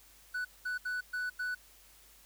triangle tone bursts at uneven times, 1486 Hz, F#6, 7 cents sharp, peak -31 dBFS, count 5, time 0.34-0.45 / 0.65-0.78 / 0.85-1.01 / 1.13-1.3 / 1.39-1.55 s, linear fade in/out 10 ms, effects added 50 Hz sine -65 dBFS peak until 2.25 s + white hiss -60 dBFS RMS until 2.25 s

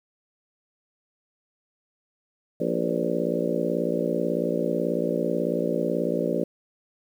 harmonic tone with a mistuned harmonic, 58.2 Hz, A#1, 2 cents flat, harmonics 3 / 4 / 5 / 6 / 7 / 8 / 9 / 10, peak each -31 / -31 / -31 / -31 / -31 / -31 / -31 / -31 dBFS, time 2.6-6.44 s, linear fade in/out 5 ms, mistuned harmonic 8, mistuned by +50 cents, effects 9-bit

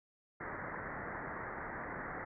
white low-pass noise, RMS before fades -43 dBFS, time 0.4-2.25 s, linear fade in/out 10 ms, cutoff 2000 Hz, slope 96 dB/octave, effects none

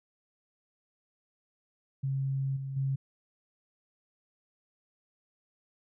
sine tone with level steps, 135.5 Hz, C#3, 39 cents flat, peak -28 / -34 / -27 dBFS, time 2.03-2.96 s, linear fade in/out 10 ms, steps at 2.56 / 2.76 s, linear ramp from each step 10 ms, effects none

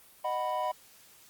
triangle chord, B major, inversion first, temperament just, 617.4 / 740.8 / 987.8 Hz, D#5 / F#5 / B5, -14 / +2 / 0 cents, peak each -32 / -32 / -30 dBFS, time 0.24-0.72 s, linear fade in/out 10 ms, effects white hiss -57 dBFS RMS until 1.29 s + Opus 32 kbps

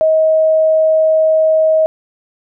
sine tone, 633 Hz, D#5, 30 cents sharp, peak -8 dBFS, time 0.01-1.86 s, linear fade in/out 0 ms, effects none

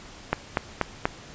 click train, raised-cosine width 0.5 ms, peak -6 dBFS, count 4, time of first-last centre 0.33-1.055 s, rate 4.14 Hz, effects pink hiss -45 dBFS RMS until 1.34 s + resampled to 16000 Hz

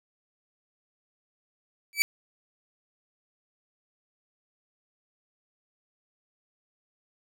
sawtooth tone with exponential growth, 2304 Hz, D7, 34 cents flat, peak -12 dBFS, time 1.93-2.02 s, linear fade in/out 0 ms, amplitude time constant 19 ms, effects none

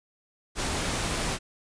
pink noise, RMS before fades -29 dBFS, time 0.55-1.39 s, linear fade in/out 50 ms, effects resampled to 22050 Hz

